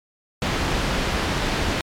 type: low-pass noise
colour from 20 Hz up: pink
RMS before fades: -23 dBFS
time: 0.42-1.81 s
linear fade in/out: 0 ms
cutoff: 4400 Hz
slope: 12 dB/octave
effects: MP3 96 kbps